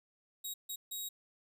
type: tone bursts at uneven times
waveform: 10% pulse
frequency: 3800 Hz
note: A#7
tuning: 33 cents sharp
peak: -31 dBFS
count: 3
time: 0.44-0.54 / 0.69-0.76 / 0.91-1.09 s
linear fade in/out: 10 ms
effects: none